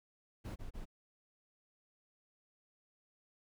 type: noise bursts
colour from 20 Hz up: brown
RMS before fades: -44 dBFS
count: 3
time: 0.44-0.856 s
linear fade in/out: 20 ms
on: 120 ms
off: 28 ms
effects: none